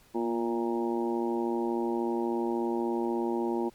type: harmonic tone with a mistuned harmonic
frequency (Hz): 116.54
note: A#2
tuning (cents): 0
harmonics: 2 / 3 / 4 / 5 / 6 / 7 / 8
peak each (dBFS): -32 / -29 / -39 / -42 / -45 / -38 / -38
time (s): 0.14-3.7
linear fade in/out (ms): 20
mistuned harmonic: 2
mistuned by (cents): +28
effects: pink hiss -60 dBFS RMS until 3.74 s + MP3 96 kbps

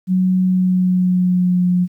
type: tone with pitch glide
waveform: sine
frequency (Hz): 185 to 179.32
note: F#3 to F3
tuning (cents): 0 to +46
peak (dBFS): -12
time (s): 0.07-1.88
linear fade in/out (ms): 50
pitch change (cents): -54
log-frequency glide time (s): 0.43-1.68
effects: 9-bit

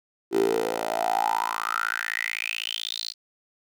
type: tone with high-pass filter sweep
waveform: 10% pulse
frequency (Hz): 55.9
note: A1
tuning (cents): +28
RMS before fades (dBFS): -27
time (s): 0.31-3.14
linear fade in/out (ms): 50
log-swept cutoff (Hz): 360 to 4500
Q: 8.6
effects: none

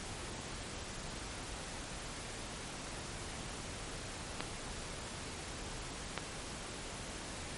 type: clicks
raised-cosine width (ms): 0.3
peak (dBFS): -18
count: 2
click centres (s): 4.406 / 6.177
effects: pink hiss -44 dBFS RMS until 7.57 s + MP3 48 kbps

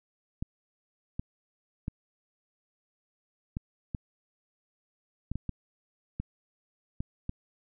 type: clicks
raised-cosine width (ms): 5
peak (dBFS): -20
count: 11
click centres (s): 0.425 / 1.195 / 1.881 / 3.569 / 3.948 / 5.316 / 5.356 / 5.493 / 6.2 / 7.005 / 7.294
effects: none

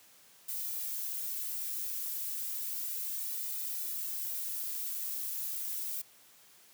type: noise with flanger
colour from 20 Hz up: violet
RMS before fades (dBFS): -37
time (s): 0.48-6.02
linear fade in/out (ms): 10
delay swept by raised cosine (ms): 1.8 to 2.9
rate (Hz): 0.32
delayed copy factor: -0.6
effects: white hiss -60 dBFS RMS until 6.73 s + high-pass 100 Hz 12 dB/octave

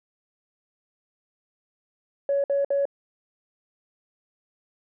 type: tone bursts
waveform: sine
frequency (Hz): 560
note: C#5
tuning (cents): +18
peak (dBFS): -19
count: 3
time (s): 2.29-2.854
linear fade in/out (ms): 2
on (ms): 150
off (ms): 57
effects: tanh soft clip ceiling -16 dBFS

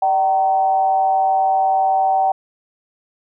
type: tone with frequency modulation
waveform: sine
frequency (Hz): 766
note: G5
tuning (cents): -40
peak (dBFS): -13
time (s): 0.02-2.32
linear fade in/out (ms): 5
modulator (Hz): 161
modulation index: 0.48
effects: none

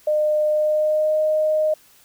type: tone with pitch glide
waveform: sine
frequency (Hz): 607 to 618.3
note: D#5 to D#5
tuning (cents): -43 to -11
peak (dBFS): -16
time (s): 0.07-1.74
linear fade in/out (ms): 5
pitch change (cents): +32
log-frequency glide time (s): 0.48-1.18
effects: white hiss -53 dBFS RMS until 2.04 s

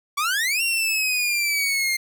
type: exponential two-way sweep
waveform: sawtooth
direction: up then down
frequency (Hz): 1117 to 2771 to 2104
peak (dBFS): -17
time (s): 0.17-1.97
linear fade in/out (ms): 10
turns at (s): 0.62
effects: none

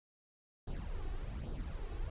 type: noise with flanger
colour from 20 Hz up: brown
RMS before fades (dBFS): -40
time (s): 0.67-2.1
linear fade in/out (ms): 5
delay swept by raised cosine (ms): 0.21 to 2.71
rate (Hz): 1.2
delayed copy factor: +0.65
effects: resampled to 8000 Hz

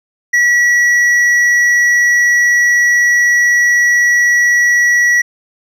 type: tone with hard clipping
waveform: sine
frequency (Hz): 1934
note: B6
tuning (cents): -37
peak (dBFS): -9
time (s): 0.33-5.22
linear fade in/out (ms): 10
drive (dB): 5
effects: none

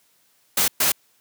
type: noise bursts at uneven times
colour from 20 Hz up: white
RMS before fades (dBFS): -19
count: 2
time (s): 0.57-0.68 / 0.8-0.92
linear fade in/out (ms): 5
effects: white hiss -62 dBFS RMS until 1.2 s + high-pass 100 Hz 12 dB/octave

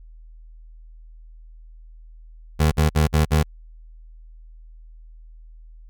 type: tone bursts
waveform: 25% pulse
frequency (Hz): 77.1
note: D#2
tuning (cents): -15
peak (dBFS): -11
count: 5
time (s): 2.59-3.436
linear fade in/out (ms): 20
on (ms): 130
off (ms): 49
effects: added 40 Hz sine -41 dBFS peak until 5.89 s

